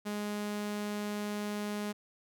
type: tone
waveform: sawtooth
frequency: 207.7 Hz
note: G#3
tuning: in tune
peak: -30 dBFS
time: 0.05-1.93 s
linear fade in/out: 20 ms
effects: none